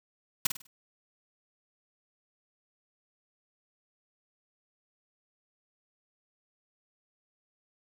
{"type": "noise with echo", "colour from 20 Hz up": "white", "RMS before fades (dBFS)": -23, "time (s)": [0.45, 0.47], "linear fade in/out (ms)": 5, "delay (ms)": 50, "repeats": 4, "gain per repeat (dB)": -9, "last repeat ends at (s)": 0.67, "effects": []}